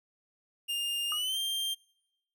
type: tone with pitch glide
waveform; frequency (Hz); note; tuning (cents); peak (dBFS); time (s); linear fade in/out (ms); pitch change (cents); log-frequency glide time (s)
45% pulse; 2813 to 3176; F7 to G7; +12 to +22; -30; 0.68-1.75; 20; +210; 1.09-1.38
type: tone with exponential decay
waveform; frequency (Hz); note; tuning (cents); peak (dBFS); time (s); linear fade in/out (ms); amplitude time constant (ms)
sine; 1236; D#6; -12; -32; 1.12-1.23; 1; 23
effects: noise-tail reverb RT60 0.8 s tail -25 dB re dry